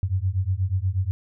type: beating tone pair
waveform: sine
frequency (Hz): 90.2 / 98.5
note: F#2 / G2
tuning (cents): -44 / +9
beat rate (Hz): 8.3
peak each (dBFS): -24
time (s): 0.03-1.11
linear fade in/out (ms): 0
effects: none